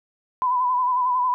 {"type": "tone with vibrato", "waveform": "sine", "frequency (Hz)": 1000, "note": "B5", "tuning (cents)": 21, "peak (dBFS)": -18, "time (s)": [0.42, 1.34], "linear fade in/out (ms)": 0, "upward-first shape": "sine", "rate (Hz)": 11, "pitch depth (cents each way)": 44, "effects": []}